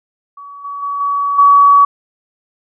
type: tone with level steps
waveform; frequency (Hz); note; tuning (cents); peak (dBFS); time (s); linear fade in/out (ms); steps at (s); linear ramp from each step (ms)
sine; 1134; C#6; +39; -30 / -22 / -17 / -13 / -4; 0.37-1.85; 5; 0.64 / 0.82 / 1 / 1.38; 10
effects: none